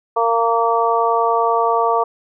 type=harmonic tone; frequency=230.4 Hz; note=A#3; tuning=20 cents flat; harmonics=2 / 3 / 4 / 5; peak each=-19 / -19 / -19 / -19 dBFS; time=0.16-2.04 s; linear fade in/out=10 ms; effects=none